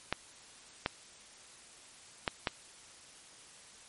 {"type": "clicks", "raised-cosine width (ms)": 0.3, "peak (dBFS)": -13, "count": 4, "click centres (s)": [0.126, 0.861, 2.278, 2.472], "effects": ["white hiss -55 dBFS RMS until 3.88 s", "MP3 48 kbps"]}